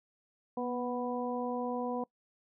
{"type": "harmonic tone with a mistuned harmonic", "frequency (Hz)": 246.9, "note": "B3", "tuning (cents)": 0, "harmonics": [1, 2, 3, 4], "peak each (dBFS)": [-36, -36, -39, -41], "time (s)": [0.57, 2.04], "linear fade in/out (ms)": 5, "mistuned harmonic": 1, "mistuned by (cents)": -24, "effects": ["noise-tail reverb RT60 0.1 s tail -23 dB re dry"]}